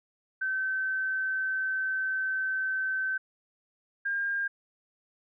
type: tone pair in turn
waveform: sine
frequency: 1538 / 1607.4 Hz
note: G6 / G6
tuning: -33 / +43 cents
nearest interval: minor second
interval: 76 cents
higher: second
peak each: -27 dBFS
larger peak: neither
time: 0.41-3.18 / 4.05-4.48 s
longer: first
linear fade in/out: 10 ms
effects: none